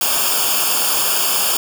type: noise with comb filter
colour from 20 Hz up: white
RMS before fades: -17 dBFS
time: 0.01-1.57 s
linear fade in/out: 2 ms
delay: 0.5 ms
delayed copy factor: -0.85
effects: none